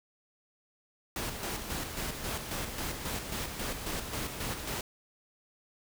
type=noise with tremolo; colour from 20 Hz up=pink; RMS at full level=-35 dBFS; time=1.16-4.81 s; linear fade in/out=2 ms; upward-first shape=square; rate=3.7 Hz; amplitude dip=45%; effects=none